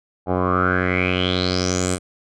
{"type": "tone with low-pass filter sweep", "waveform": "10% pulse", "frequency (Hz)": 91.3, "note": "F#2", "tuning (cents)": -23, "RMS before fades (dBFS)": -20, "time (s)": [0.26, 1.99], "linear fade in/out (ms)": 50, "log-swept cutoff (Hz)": [810, 8900], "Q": 7.4, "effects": []}